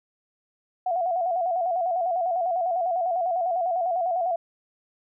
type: tone with vibrato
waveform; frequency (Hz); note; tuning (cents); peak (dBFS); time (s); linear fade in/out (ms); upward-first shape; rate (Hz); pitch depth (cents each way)
sine; 705; F5; +16; -22; 0.86-4.36; 5; square; 10; 76
effects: none